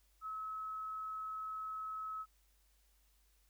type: tone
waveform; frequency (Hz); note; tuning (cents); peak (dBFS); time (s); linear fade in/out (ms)
sine; 1289; E6; -39; -40; 0.21-2.26; 50
effects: added 50 Hz sine -70 dBFS peak until 3.49 s + white hiss -75 dBFS RMS until 3.49 s